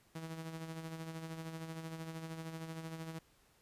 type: tone with tremolo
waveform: sawtooth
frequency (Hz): 162.1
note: E3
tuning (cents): -29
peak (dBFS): -37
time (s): 0.15-3.19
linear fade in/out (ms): 5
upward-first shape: sine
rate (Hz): 13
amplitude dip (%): 50
effects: pink hiss -69 dBFS RMS until 3.61 s + resampled to 32000 Hz